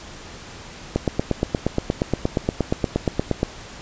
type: click train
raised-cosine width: 2 ms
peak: -5 dBFS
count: 22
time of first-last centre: 0.96-3.431 s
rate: 8.5 Hz
effects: pink hiss -39 dBFS RMS until 3.81 s + resampled to 16000 Hz